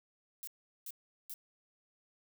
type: noise bursts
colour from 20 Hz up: violet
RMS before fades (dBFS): -44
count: 3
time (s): 0.43-1.339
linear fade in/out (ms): 0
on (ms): 43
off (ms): 390
effects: none